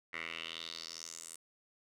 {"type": "tone with band-pass filter sweep", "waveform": "10% pulse", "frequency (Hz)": 82.41, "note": "E2", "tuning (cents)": 0, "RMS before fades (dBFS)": -45, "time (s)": [0.13, 1.36], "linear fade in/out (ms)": 5, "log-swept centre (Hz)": [2000, 8900], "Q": 3.8, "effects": []}